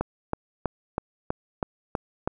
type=click train; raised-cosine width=1 ms; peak=-11 dBFS; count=8; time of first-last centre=0.01-2.275 s; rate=3.09 Hz; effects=none